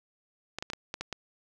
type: clicks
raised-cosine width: 0.2 ms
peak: -17 dBFS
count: 7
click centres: 0.586 / 0.625 / 0.701 / 0.734 / 0.941 / 1.01 / 1.127 s
effects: none